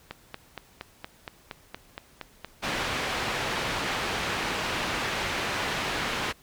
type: click train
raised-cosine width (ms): 0.3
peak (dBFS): -19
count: 12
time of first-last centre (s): 0.11-2.68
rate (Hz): 4.28
type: low-pass noise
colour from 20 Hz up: white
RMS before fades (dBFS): -30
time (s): 2.62-6.33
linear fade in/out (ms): 20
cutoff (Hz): 2600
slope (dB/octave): 12
effects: pink hiss -57 dBFS RMS until 6.42 s